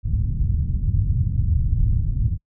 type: low-pass noise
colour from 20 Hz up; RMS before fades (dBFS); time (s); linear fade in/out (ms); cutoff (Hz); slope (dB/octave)
white; -20; 0.03-2.38; 50; 120; 24
effects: noise-tail reverb RT60 0.1 s tail -26 dB re dry